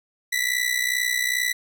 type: ring-modulated tone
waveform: sawtooth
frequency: 1975.5 Hz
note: B6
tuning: in tune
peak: -15 dBFS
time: 0.32-1.53 s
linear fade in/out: 10 ms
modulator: 31.2 Hz
effects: none